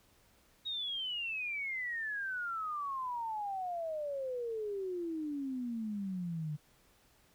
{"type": "exponential sweep", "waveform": "sine", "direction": "down", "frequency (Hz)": [3805, 146.83], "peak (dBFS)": -35, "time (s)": [0.65, 6.57], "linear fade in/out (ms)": 20, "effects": ["pink hiss -67 dBFS RMS until 7.34 s"]}